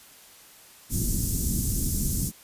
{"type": "band-stop noise", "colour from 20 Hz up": "pink", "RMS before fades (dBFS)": -26, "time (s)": [0.89, 2.32], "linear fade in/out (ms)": 50, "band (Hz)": [270, 6500], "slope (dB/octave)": 24, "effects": ["white hiss -51 dBFS RMS until 2.43 s", "resampled to 32000 Hz"]}